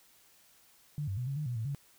sine tone with pitch steps, 147.5 / 97.5 / 124.3 / 137.7 / 151.2 / 122.1 / 111.4 / 140.9 Hz, D3 / G2 / B2 / C#3 / D#3 / B2 / A2 / C#3, +8 / -9 / +12 / -11 / -49 / -19 / +22 / +29 cents, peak -32 dBFS, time 0.98-1.748 s, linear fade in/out 0 ms, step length 96 ms, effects white hiss -63 dBFS RMS until 1.98 s

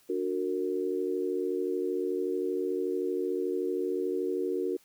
sine chord, D augmented, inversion none, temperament just, 293.7 / 367.1 / 458.9 Hz, D4 / F#4 / A#4, 0 / -14 / -27 cents, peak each -35 / -30 / -33 dBFS, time 0.09-4.77 s, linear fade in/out 10 ms, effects white hiss -63 dBFS RMS until 4.84 s

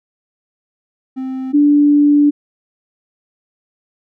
triangle / sine tone pair in turn, 261.6 / 291.6 Hz, C4 / D4, 0 / -12 cents, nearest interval major second, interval 188 cents, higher second, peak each -18 / -7 dBFS, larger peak second, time 1.16-1.53 / 1.53-2.31 s, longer second, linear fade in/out 20 ms, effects none

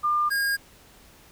sine / square tone pair in turn, 1200 / 1624.5 Hz, D6 / G#6, +37 / -39 cents, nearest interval perfect fourth, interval 524 cents, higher second, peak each -20 / -23 dBFS, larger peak first, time 0.03-0.3 / 0.3-0.57 s, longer neither, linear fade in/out 20 ms, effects pink hiss -53 dBFS RMS until 1.31 s

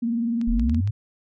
sine tone with vibrato, 233.1 Hz, A#3, in tune, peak -21 dBFS, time 0.02-0.81 s, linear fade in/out 10 ms, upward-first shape sine, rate 20 Hz, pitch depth 69 cents each way
clicks, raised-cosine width 0.2 ms, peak -25 dBFS, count 5, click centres 0.414 / 0.596 / 0.696 / 0.746 / 0.875 s
sine linear sweep, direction up, 30.87 to 110 Hz, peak -20 dBFS, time 0.47-0.91 s, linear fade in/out 10 ms
effects none

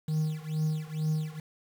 triangle tone with tremolo, 155.56 Hz, D#3, in tune, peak -21 dBFS, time 0.08-1.4 s, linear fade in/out 5 ms, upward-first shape triangle, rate 2.2 Hz, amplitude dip 95%, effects tanh soft clip ceiling -19 dBFS + 8-bit

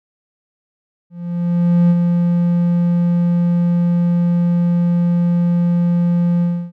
triangle tone with ADSR envelope, 173.4 Hz, F3, 12 cents flat, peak -6 dBFS, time 1.1-6.72 s, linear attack 800 ms, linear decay 44 ms, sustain -4 dB, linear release 300 ms, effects none

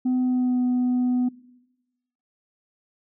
sine tone with pitch glide, 253.5 to 249.1 Hz, B3 to B3, +45 to +15 cents, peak -17 dBFS, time 0.05-1.29 s, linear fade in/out 10 ms, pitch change -30 cents, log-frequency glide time 0.19-0.63 s, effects noise-tail reverb RT60 1.0 s tail -22 dB re dry + tanh soft clip ceiling -18 dBFS

